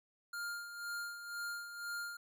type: tone with tremolo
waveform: square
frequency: 1405 Hz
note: F6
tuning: 10 cents sharp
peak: -39 dBFS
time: 0.33-2.17 s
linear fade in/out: 5 ms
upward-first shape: sine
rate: 2 Hz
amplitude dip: 60%
effects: none